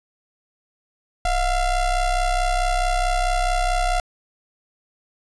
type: ring-modulated tone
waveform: square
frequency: 341.7 Hz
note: F4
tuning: 38 cents flat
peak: -16 dBFS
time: 1.25-4 s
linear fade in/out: 2 ms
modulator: 374 Hz
effects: resampled to 24000 Hz